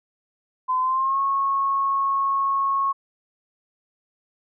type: tone with pitch glide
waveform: sine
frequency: 1023 to 1096.4 Hz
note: C6 to C#6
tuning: -39 to -19 cents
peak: -19 dBFS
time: 0.68-2.93 s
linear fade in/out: 20 ms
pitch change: +120 cents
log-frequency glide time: 0.81-1.2 s
effects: none